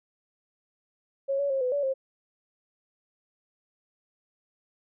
sine tone with pitch steps, 548 / 565 / 538 / 503 / 572 / 533 Hz, C#5 / C#5 / C5 / B4 / D5 / C5, -20 / +33 / +48 / +32 / -46 / +32 cents, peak -24 dBFS, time 1.28-1.94 s, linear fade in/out 20 ms, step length 110 ms, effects none

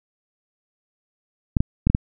clicks, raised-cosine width 5 ms, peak -5 dBFS, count 5, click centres 1.568 / 1.605 / 1.87 / 1.9 / 1.949 s, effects none

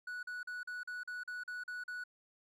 triangle tone bursts, 1473 Hz, F#6, 8 cents flat, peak -38 dBFS, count 10, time 0.07-2.039 s, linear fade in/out 5 ms, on 160 ms, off 41 ms, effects none

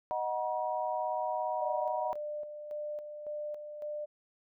sine chord, D# minor, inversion none, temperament equal with one note detuned, 622.3 / 740 / 956.9 Hz, D#5 / F#5 / A#5, 0 / 0 / +45 cents, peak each -35 dBFS, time 0.11-2.13 s, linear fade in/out 0 ms
sine tone with tremolo, 597 Hz, D5, 28 cents sharp, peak -35 dBFS, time 1.6-4.06 s, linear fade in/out 20 ms, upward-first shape square, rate 1.8 Hz, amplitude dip 50%
effects none

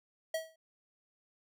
square tone with exponential decay, 644 Hz, E5, 41 cents flat, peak -30 dBFS, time 0.34-0.56 s, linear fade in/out 5 ms, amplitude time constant 47 ms, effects none

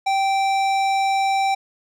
sine tone with hard clipping, 780 Hz, G5, 9 cents flat, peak -19 dBFS, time 0.06-1.55 s, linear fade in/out 10 ms, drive 14 dB, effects none

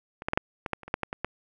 clicks, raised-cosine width 0.5 ms, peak -23 / -13 / -10 / -6 / -16 / -12 / -29 / -26 / -9 / -13 / -17 / -13 dBFS, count 12, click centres 0.221 / 0.285 / 0.334 / 0.375 / 0.662 / 0.733 / 0.833 / 0.88 / 0.941 / 1.033 / 1.129 / 1.246 s, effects none

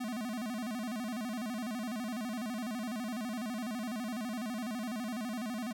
square tone with vibrato, 230.8 Hz, A#3, 17 cents flat, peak -36 dBFS, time 0-5.73 s, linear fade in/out 10 ms, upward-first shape square, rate 12 Hz, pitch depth 140 cents each way, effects none

